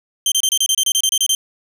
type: tone bursts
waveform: 20% pulse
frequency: 3136 Hz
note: G7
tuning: in tune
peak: -8 dBFS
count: 13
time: 0.26-1.35 s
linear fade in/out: 2 ms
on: 58 ms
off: 28 ms
effects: none